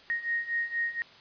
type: beating tone pair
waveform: sine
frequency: 1864.7 / 1868.9 Hz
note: A#6 / A#6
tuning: 0 / +4 cents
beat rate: 4.2 Hz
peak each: -33 / -30 dBFS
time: 0.1-1.02 s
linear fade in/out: 0 ms
effects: white hiss -53 dBFS RMS until 1.2 s + resampled to 11025 Hz